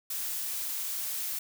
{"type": "noise", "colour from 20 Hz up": "blue", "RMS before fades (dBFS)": -34, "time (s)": [0.1, 1.39], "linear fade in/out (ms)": 5, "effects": []}